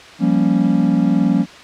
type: chord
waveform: triangle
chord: G half-diminished seventh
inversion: third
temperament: equal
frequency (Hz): 174.61 / 196 / 233.1 / 277.2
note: F3 / G3 / Bb3 / Db4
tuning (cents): 0 / 0 / 0 / 0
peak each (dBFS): -16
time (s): 0.19-1.46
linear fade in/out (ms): 50
effects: white hiss -38 dBFS RMS until 1.63 s + low-pass 4000 Hz 12 dB/octave